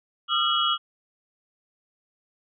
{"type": "tone cluster", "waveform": "sine", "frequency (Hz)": [1219, 1359, 2945, 3293], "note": ["D#6", "F6", "F#7", "G#7"], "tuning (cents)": [-36, -48, -9, -15], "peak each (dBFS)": -26, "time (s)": [0.28, 0.78], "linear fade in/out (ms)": 50, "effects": []}